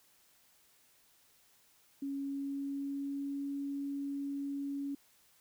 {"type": "tone with pitch glide", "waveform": "sine", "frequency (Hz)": [277.2, 280.3], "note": ["C#4", "C#4"], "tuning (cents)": [0, 19], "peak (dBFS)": -35, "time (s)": [2.02, 4.95], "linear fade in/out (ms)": 5, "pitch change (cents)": 19, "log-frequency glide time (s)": [2.19, 3.48], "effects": ["white hiss -67 dBFS RMS until 5.4 s"]}